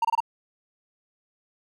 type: tone bursts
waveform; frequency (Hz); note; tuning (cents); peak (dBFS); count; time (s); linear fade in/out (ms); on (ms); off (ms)
triangle; 921; A#5; -21; -17; 4; 0.02-0.204; 5; 28; 24
effects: none